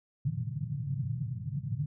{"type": "band-pass noise", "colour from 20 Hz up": "pink", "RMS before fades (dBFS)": -34, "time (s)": [0.25, 1.86], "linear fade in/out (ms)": 5, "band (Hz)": [110, 150], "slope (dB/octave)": 48, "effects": []}